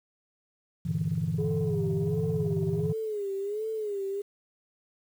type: chord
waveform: sine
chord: E half-diminished seventh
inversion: first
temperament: equal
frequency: 98 / 116.54 / 146.83 / 164.81 Hz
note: G2 / Bb2 / D3 / E3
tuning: 0 / 0 / 0 / 0 cents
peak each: -34 / -34 / -31 / -28 dBFS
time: 0.85-2.93 s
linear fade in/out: 10 ms
type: tone with vibrato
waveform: sine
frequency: 415.3 Hz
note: G#4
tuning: in tune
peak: -29 dBFS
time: 1.38-4.22 s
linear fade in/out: 10 ms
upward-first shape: sine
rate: 1.4 Hz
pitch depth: 110 cents each way
effects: tanh soft clip ceiling -19 dBFS + 9-bit